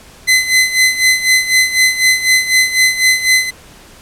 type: tone with tremolo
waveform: sawtooth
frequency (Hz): 2036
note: C7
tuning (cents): -48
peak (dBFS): -3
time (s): 0.27-3.51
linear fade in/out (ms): 20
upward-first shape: sine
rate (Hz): 4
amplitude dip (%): 75
effects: pink hiss -40 dBFS RMS until 4.01 s + low-pass 12000 Hz 12 dB/octave